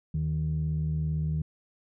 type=tone pair together; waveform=sine; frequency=77.78 / 155.56 Hz; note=D#2 / D#3; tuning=0 / 0 cents; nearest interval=octave; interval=1200 cents; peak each=-30 / -26 dBFS; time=0.14-1.42 s; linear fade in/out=5 ms; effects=tanh soft clip ceiling -21 dBFS